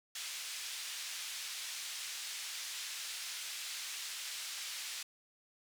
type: band-pass noise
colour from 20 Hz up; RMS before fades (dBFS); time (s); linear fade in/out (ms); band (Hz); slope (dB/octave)
pink; -43; 0.15-5.03; 5; 2700 to 8800; 12
effects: none